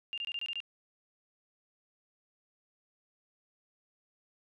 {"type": "tone bursts", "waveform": "sine", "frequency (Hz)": 2800, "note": "F7", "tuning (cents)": 4, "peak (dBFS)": -34, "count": 7, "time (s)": [0.13, 0.603], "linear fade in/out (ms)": 0, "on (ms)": 47, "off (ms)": 24, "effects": []}